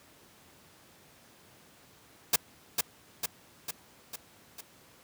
white noise with echo, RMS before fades -23 dBFS, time 2.33-2.36 s, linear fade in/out 5 ms, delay 450 ms, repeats 5, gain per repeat -4 dB, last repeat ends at 4.61 s, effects pink hiss -58 dBFS RMS until 5.03 s + high-pass 100 Hz 12 dB/octave

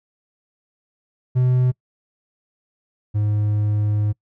triangle tone pair in turn, 126.4 / 104.85 Hz, B2 / G#2, +41 / +17 cents, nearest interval minor third, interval 324 cents, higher first, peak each -12 / -15 dBFS, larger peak first, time 1.35-1.72 / 3.14-4.13 s, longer second, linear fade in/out 20 ms, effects noise-tail reverb RT60 0.1 s tail -25 dB re dry

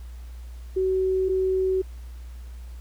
sine tone pair in turn, 376.7 / 376.7 Hz, F#4 / F#4, +31 / +31 cents, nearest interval unison, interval 0 cents, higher neither, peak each -20 dBFS, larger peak neither, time 0.76-1.29 / 1.29-1.82 s, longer neither, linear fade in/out 10 ms, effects added 60 Hz sine -36 dBFS peak until 2.8 s + pink hiss -56 dBFS RMS until 2.8 s

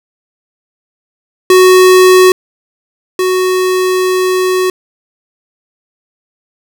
square tone pair in turn, 370 / 370 Hz, F#4 / F#4, 0 / 0 cents, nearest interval unison, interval 0 cents, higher neither, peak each -3 / -10 dBFS, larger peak first, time 1.5-2.32 / 3.19-4.7 s, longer second, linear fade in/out 2 ms, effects none

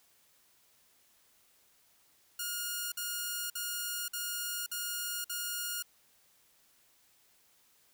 5% pulse tone bursts, 1428 Hz, F6, 38 cents sharp, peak -23 dBFS, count 6, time 2.39-5.825 s, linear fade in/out 5 ms, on 530 ms, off 51 ms, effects white hiss -67 dBFS RMS until 7.93 s

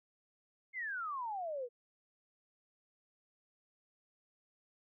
sine exponential sweep, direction down, 2164 to 466.2 Hz, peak -37 dBFS, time 0.73-1.69 s, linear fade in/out 50 ms, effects none

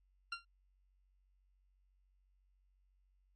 20% pulse tone with exponential decay, 1382 Hz, F6, 19 cents flat, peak -31 dBFS, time 0.32-0.45 s, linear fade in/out 5 ms, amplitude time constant 28 ms, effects added 47 Hz sine -70 dBFS peak until 3.35 s + MP3 32 kbps

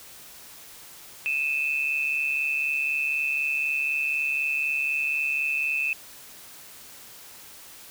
sine tone pair together, 2493 / 2637 Hz, D#7 / E7, +3 / 0 cents, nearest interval minor second, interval 97 cents, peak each -28 / -25 dBFS, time 1.26-5.93 s, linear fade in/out 0 ms, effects white hiss -46 dBFS RMS until 7.9 s

